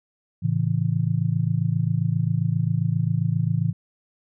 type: chord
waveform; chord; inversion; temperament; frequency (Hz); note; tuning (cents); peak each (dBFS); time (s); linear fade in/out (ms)
sine; A major; none; just; 110 / 137.5 / 165; A2 / C#3 / E3; 0 / -14 / +2; -24; 0.42-3.73; 20
effects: none